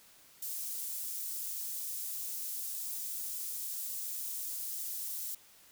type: high-pass noise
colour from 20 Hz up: white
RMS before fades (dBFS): -39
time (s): 0.42-5.35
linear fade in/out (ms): 5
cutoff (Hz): 7500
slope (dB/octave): 12
effects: white hiss -60 dBFS RMS until 5.71 s